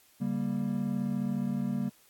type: chord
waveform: triangle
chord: G diminished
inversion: second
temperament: just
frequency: 141.12 / 196 / 235.2 Hz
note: Db3 / G3 / Bb3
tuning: +31 / 0 / +16 cents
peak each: -34 / -30 / -30 dBFS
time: 0.2-1.9 s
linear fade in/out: 20 ms
effects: white hiss -62 dBFS RMS until 2.09 s + AAC 64 kbps